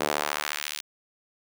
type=tone with high-pass filter sweep; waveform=sawtooth; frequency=74.2 Hz; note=D2; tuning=18 cents sharp; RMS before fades=-30 dBFS; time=0-0.81 s; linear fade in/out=10 ms; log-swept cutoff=410 to 3500 Hz; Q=0.95; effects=none